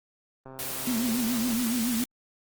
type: click train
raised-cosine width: 1 ms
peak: -30 dBFS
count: 142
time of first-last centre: 0.46-1.528 s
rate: 132 Hz
type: noise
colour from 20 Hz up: white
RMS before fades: -33 dBFS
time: 0.59-2.04 s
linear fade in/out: 0 ms
type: tone with vibrato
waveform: sine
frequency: 236.8 Hz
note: A#3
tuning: 27 cents sharp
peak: -25 dBFS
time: 0.87-2.04 s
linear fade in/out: 5 ms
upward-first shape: triangle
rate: 7.1 Hz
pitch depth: 140 cents each way
effects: Opus 24 kbps